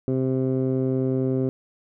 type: tone with low-pass filter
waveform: 15% pulse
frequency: 130.81 Hz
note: C3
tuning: in tune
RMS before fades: -23 dBFS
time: 0.08-1.49 s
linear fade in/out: 0 ms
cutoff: 410 Hz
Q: 1.3
effects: none